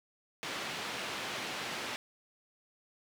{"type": "band-pass noise", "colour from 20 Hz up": "white", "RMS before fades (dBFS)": -39, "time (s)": [0.43, 1.96], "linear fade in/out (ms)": 0, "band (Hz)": [140, 3200], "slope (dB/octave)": 12, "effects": []}